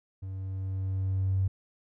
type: tone with level ramp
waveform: triangle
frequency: 95.4 Hz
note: G2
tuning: 47 cents flat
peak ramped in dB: -33 to -19 dBFS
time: 0.22-1.48 s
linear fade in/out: 10 ms
effects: tanh soft clip ceiling -21 dBFS